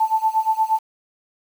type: tone with tremolo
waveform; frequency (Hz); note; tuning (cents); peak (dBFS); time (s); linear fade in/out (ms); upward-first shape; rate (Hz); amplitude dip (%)
sine; 880; A5; 0; -13; 0-0.79; 5; sine; 8.5; 90
effects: 7-bit